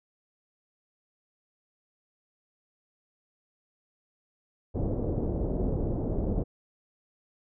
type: low-pass noise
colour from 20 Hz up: pink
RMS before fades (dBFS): -29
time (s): 4.74-6.44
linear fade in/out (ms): 20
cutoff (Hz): 560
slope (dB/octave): 24
effects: none